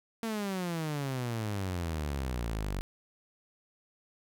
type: exponential sweep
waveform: sawtooth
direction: down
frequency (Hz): 230 to 46.23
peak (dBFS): -28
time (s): 0.23-2.81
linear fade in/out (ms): 0
effects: none